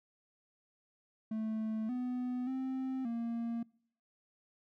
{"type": "tone with pitch steps", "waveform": "triangle", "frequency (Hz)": [219.2, 249.5, 261.9, 232.5], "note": ["A3", "B3", "C4", "A#3"], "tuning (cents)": [-6, 18, 2, -4], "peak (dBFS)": -32, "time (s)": [1.31, 3.63], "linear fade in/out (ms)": 5, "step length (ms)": 580, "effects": ["noise-tail reverb RT60 0.6 s tail -25 dB re dry"]}